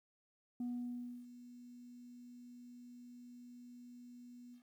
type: tone with ADSR envelope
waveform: sine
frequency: 243.8 Hz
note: B3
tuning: 22 cents flat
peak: -35 dBFS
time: 0.6-4.63 s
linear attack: 4 ms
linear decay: 650 ms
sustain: -17 dB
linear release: 97 ms
effects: tanh soft clip ceiling -36 dBFS + 12-bit